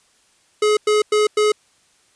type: tone bursts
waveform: square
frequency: 423.3 Hz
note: G#4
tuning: 33 cents sharp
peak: -14 dBFS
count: 4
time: 0.62-1.52 s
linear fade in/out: 5 ms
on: 150 ms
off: 100 ms
effects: white hiss -58 dBFS RMS until 2.15 s + resampled to 22050 Hz